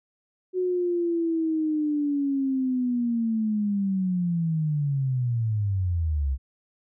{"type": "linear sweep", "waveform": "sine", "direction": "down", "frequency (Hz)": [370, 63.8], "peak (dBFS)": -22, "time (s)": [0.53, 6.38], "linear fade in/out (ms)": 50, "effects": []}